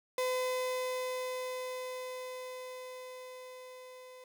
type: tone with level ramp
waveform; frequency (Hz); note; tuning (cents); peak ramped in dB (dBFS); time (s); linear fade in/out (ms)
35% pulse; 508; B4; +49; -28 to -48; 0.18-4.24; 2
effects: none